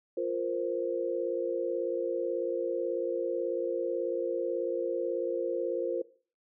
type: chord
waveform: sine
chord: F suspended fourth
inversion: none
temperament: just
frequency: 349.2 / 465.6 / 523.8 Hz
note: F4 / Bb4 / C5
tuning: 0 / -2 / +2 cents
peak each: -33 dBFS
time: 0.17-6.02 s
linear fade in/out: 5 ms
effects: noise-tail reverb RT60 0.4 s tail -18 dB re dry